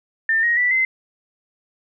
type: tone with pitch steps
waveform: sine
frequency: 1797 / 1880.9 / 1968.7 / 2061 Hz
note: A6 / A#6 / B6 / C7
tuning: +36 / +15 / -6 / -27 cents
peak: -15 dBFS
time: 0.29-0.85 s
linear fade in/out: 2 ms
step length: 140 ms
effects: none